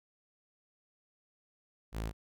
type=tone; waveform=sawtooth; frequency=54.9 Hz; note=A1; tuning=3 cents flat; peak=-31 dBFS; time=1.92-2.13 s; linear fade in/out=50 ms; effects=none